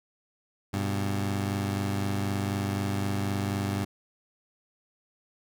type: tone pair together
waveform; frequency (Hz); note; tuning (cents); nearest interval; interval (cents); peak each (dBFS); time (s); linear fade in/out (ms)
20% pulse; 99 / 122.98; G2 / B2; +18 / -7; major third; 375; -23 / -30; 0.73-3.85; 10
effects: none